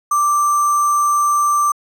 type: tone with sample-and-hold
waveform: sine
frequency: 1173 Hz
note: D6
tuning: 2 cents flat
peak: -12 dBFS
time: 0.11-1.72 s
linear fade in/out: 5 ms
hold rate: 7350 Hz
effects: low-pass 12000 Hz 12 dB/octave